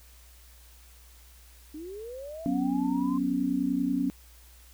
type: linear sweep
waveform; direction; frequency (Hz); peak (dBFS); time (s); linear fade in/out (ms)
sine; up; 293.7 to 1053; -37; 1.74-3.18; 5
type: chord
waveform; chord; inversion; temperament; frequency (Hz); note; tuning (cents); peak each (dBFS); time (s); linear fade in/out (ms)
sine; F# suspended fourth; none; equal; 185 / 246.9 / 277.2; F#3 / B3 / C#4; 0 / 0 / 0; -33 / -29 / -27; 2.46-4.1; 0
effects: added 60 Hz sine -52 dBFS peak until 4.73 s + white hiss -57 dBFS RMS until 4.73 s